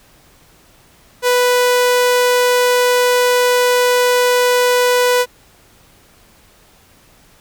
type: tone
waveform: sawtooth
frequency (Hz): 493.9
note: B4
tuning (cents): 0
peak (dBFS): -7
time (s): 1.22-5.26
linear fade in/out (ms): 50
effects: pink hiss -49 dBFS RMS until 7.4 s